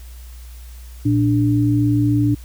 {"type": "tone pair together", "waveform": "sine", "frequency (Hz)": [116.55, 293.7], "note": ["A#2", "D4"], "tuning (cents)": [0, 0], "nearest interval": "octave + major third", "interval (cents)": 1600, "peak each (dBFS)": -16, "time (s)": [1.05, 2.35], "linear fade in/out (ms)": 10, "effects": ["added 60 Hz sine -34 dBFS peak until 2.44 s", "white hiss -48 dBFS RMS until 2.44 s"]}